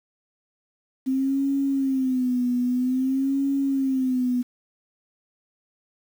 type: tone with vibrato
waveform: sine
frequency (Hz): 260.7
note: C4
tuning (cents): -6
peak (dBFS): -20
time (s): 1.06-4.43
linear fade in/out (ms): 20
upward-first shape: sine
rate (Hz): 0.51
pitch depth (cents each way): 100
effects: 8-bit